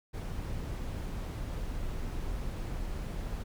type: noise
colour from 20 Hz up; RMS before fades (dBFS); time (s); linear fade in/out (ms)
brown; -36; 0.13-3.44; 20
effects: none